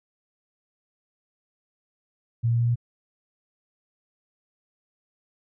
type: tone with pitch steps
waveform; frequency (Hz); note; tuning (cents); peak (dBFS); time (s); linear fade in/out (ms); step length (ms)
sine; 116.54 / 117.49 / 118.44 / 119.4; A#2 / A#2 / A#2 / A#2; 0 / +14 / +28 / +42; -19; 2.43-2.758; 20; 82
effects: none